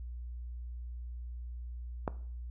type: click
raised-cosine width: 1 ms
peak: -17 dBFS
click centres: 2.078 s
effects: noise-tail reverb RT60 0.5 s tail -17 dB re dry + added 60 Hz sine -39 dBFS peak until 2.5 s